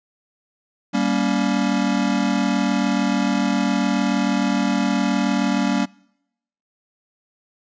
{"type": "chord", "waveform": "square", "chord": "G diminished", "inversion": "none", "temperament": "just", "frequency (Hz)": [196, 235.2, 282.2], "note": ["G3", "Bb3", "Db4"], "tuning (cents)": [0, 16, 31], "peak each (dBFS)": -23, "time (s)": [0.93, 5.86], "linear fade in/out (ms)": 20, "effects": ["noise-tail reverb RT60 0.8 s tail -25 dB re dry", "resampled to 16000 Hz"]}